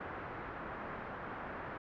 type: low-pass noise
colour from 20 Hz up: white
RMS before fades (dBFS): -44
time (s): 0-1.78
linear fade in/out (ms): 10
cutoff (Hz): 1600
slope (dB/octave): 24
effects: none